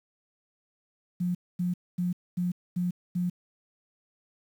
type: tone bursts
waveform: sine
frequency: 178 Hz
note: F3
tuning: 33 cents sharp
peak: -25 dBFS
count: 6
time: 1.2-3.3 s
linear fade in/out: 10 ms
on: 150 ms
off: 240 ms
effects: 9-bit